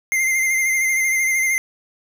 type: tone with vibrato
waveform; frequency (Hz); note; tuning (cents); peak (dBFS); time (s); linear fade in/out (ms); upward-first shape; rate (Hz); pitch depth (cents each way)
square; 2093; C7; 0; -17; 0.12-1.58; 0; sine; 13; 31
effects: none